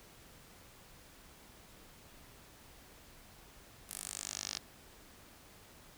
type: tone with band-pass filter sweep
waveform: 10% pulse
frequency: 50 Hz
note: G1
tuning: 35 cents sharp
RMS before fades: -43 dBFS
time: 3.89-4.59 s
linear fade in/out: 5 ms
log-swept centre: 11000 to 5000 Hz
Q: 2.5
effects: pink hiss -58 dBFS RMS until 5.97 s